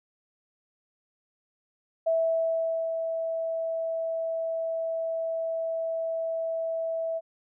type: tone with ADSR envelope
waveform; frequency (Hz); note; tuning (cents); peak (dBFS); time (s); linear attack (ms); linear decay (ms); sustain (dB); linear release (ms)
sine; 655; E5; -11; -21; 2.06-7.21; 13; 830; -6; 40
effects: none